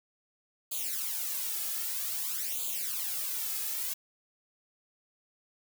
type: noise with flanger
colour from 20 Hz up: blue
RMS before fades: -34 dBFS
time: 0.71-3.94 s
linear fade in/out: 10 ms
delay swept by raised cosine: 0.27 to 2.37 ms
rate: 0.52 Hz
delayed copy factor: +0.95
effects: none